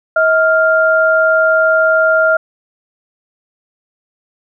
sine tone pair together, 639.7 / 1396.9 Hz, D#5 / F6, +48 / 0 cents, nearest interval octave + major second, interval 1352 cents, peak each -11 dBFS, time 0.16-2.37 s, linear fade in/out 5 ms, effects none

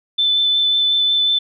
sine tone with vibrato, 3520 Hz, A7, in tune, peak -13 dBFS, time 0.18-1.39 s, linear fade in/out 10 ms, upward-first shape sine, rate 5.5 Hz, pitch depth 10 cents each way, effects none

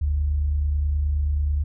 sine tone pair together, 44.04 / 73.42 Hz, F1 / D2, +15 / 0 cents, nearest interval major sixth, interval 885 cents, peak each -29 / -19 dBFS, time 0.01-1.64 s, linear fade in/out 10 ms, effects tanh soft clip ceiling -13 dBFS

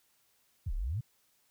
sine exponential two-way sweep, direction down then up, 130.81 to 30.64 to 130.81 Hz, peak -31 dBFS, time 0.66-1.01 s, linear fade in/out 10 ms, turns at 0.73 s, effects white hiss -71 dBFS RMS until 1.5 s

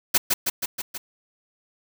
white noise with echo, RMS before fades -17 dBFS, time 0.14-0.18 s, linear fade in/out 10 ms, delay 160 ms, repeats 5, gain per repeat -3 dB, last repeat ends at 0.98 s, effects none

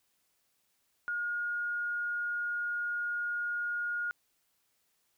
sine tone, 1430 Hz, F6, 41 cents sharp, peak -31 dBFS, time 1.08-4.11 s, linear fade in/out 0 ms, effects white hiss -75 dBFS RMS until 5.17 s

